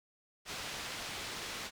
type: low-pass noise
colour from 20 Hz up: white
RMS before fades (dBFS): -42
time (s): 0.45-1.71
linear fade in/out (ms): 50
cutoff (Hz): 4700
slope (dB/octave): 12
effects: none